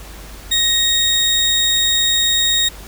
30% pulse tone pair together, 1871 / 3742 Hz, A#6 / A#7, +6 / +6 cents, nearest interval octave, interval 1200 cents, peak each -20 / -12 dBFS, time 0.51-2.69 s, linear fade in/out 10 ms, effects added 50 Hz sine -35 dBFS peak until 2.87 s + pink hiss -38 dBFS RMS until 2.87 s

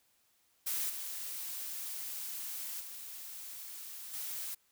blue noise with level steps, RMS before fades -35 / -41 / -46 / -40 dBFS, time 0.66-4.55 s, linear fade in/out 10 ms, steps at 0.89 / 2.8 / 4.13 s, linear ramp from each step 10 ms, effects white hiss -72 dBFS RMS until 4.71 s

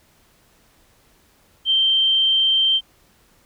sine tone, 3136 Hz, G7, in tune, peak -14 dBFS, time 1.65-2.81 s, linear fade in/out 50 ms, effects pink hiss -57 dBFS RMS until 3.45 s

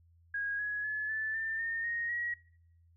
sine tone with pitch steps, 1642 / 1677.5 / 1713.7 / 1750.7 / 1788.5 / 1827.2 / 1866.7 / 1907 Hz, G#6 / G#6 / A6 / A6 / A6 / A#6 / A#6 / A#6, -20 / +17 / -46 / -9 / +28 / -35 / +2 / +39 cents, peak -32 dBFS, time 0.34-2.34 s, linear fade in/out 5 ms, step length 250 ms, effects noise-tail reverb RT60 0.7 s tail -23 dB re dry + added 84 Hz sine -61 dBFS peak until 2.96 s

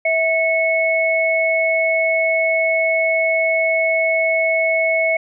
sine tone pair together, 650.9 / 2200 Hz, E5 / C#7, -22 / -14 cents, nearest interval octave + major sixth, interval 2108 cents, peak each -17 dBFS, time 0.05-5.17 s, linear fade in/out 5 ms, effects none

